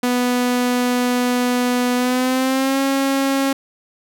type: tone with pitch glide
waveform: sawtooth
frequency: 246.9 to 272.4 Hz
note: B3 to C#4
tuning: 0 to -30 cents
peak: -12 dBFS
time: 0.03-3.53 s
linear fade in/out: 5 ms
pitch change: +170 cents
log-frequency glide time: 1.96-2.8 s
effects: none